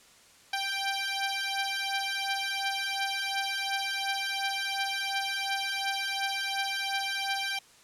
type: beating tone pair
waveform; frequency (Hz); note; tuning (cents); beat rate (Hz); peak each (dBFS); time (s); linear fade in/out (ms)
10% pulse; 784 / 786.8; G5 / G5; 0 / +6; 2.8; -24; 0.53-7.59; 5
effects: white hiss -57 dBFS RMS until 7.83 s + low-pass 9000 Hz 12 dB/octave